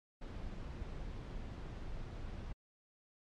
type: noise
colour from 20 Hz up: brown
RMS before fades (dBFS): -44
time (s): 0.21-2.53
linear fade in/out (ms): 10
effects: low-pass 5000 Hz 12 dB/octave + MP3 64 kbps